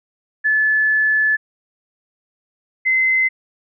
sine tone pair in turn, 1730 / 2057 Hz, A6 / C7, -30 / -30 cents, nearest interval minor third, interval 300 cents, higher second, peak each -13 dBFS, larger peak neither, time 0.44-1.37 / 2.85-3.29 s, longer first, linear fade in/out 20 ms, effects none

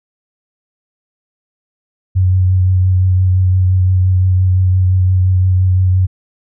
sine tone with vibrato, 92.5 Hz, F#2, in tune, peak -8 dBFS, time 2.15-6.07 s, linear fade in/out 20 ms, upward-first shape triangle, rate 5.8 Hz, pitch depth 23 cents each way, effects none

